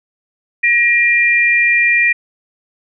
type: tone pair together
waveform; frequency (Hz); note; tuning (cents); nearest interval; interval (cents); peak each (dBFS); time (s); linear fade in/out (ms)
sine; 1900 / 2394; A#6 / D7; +33 / +33; major third; 400; -12; 0.63-2.13; 10
effects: none